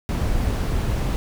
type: noise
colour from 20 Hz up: brown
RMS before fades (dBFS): -22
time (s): 0.09-1.16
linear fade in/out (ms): 0
effects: none